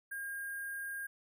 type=tone with sample-and-hold; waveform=sine; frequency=1616 Hz; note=G#6; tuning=48 cents flat; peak=-38 dBFS; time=0.11-1.07 s; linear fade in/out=10 ms; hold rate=11025 Hz; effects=none